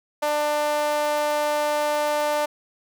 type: tone with high-pass filter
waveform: sawtooth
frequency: 297.4 Hz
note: D4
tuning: 22 cents sharp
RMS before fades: -23 dBFS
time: 0.22-2.46 s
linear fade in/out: 10 ms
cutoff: 700 Hz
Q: 7
effects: none